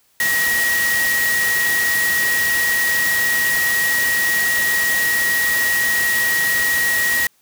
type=tone in noise; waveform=sine; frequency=1900 Hz; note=A#6; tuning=33 cents sharp; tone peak=-16 dBFS; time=0.2-7.27 s; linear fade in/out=2 ms; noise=white; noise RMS=-23 dBFS; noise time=0.2-7.27 s; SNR=+4 dB; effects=white hiss -59 dBFS RMS until 7.41 s